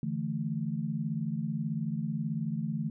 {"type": "chord", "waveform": "sine", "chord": "D suspended second", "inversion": "none", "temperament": "just", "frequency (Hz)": [146.83, 165.19, 220.2], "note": ["D3", "E3", "A3"], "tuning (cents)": [0, 4, 2], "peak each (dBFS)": [-35, -34, -34], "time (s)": [0.03, 2.9], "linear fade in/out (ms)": 2, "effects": []}